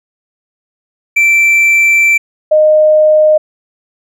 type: tone pair in turn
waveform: triangle / sine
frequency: 2339 / 615.8 Hz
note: D7 / D#5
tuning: -8 / -18 cents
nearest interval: octave + major seventh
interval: 2310 cents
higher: first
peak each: -4 dBFS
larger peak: neither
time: 1.16-2.18 / 2.51-3.38 s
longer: first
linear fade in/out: 10 ms
effects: none